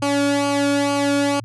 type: tone with flanger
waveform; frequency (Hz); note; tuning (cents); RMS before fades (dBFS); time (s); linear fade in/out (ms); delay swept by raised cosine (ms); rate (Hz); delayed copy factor
sawtooth; 283.4; C#4; +38; -19; 0.02-1.4; 5; 0.54 to 1.04; 2.2; -0.7
effects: added 113 Hz sine -34 dBFS peak until 1.44 s + resampled to 24000 Hz